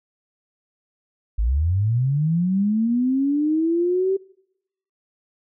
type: linear sweep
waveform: sine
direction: up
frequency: 48.91 to 389.7 Hz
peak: -17 dBFS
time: 1.38-4.17 s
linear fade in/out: 10 ms
effects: noise-tail reverb RT60 0.8 s tail -24 dB re dry